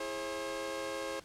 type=chord; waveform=sawtooth; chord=E augmented; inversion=none; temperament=equal with one note detuned; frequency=329.6 / 415.3 / 537 Hz; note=E4 / G#4 / B#4; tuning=0 / 0 / +45 cents; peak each=-40 / -39 / -34 dBFS; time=0-1.2 s; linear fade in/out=5 ms; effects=pink hiss -57 dBFS RMS until 1.24 s + low-pass 10000 Hz 12 dB/octave